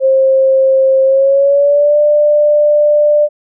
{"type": "tone with pitch glide", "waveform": "sine", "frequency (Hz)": [532, 593.7], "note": ["C5", "D5"], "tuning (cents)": [29, 19], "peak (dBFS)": -6, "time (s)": [0, 3.29], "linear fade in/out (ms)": 50, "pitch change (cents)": 190, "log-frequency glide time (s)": [1.04, 1.98], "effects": []}